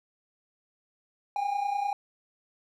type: tone pair together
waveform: triangle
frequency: 784 / 814 Hz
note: G5 / G#5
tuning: 0 / -35 cents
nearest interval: minor second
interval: 65 cents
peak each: -31 / -26 dBFS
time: 1.36-1.93 s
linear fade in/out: 2 ms
effects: none